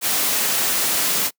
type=noise; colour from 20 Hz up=white; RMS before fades=-20 dBFS; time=0.01-1.31 s; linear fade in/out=50 ms; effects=noise-tail reverb RT60 0.1 s tail -25 dB re dry + high-pass 150 Hz 12 dB/octave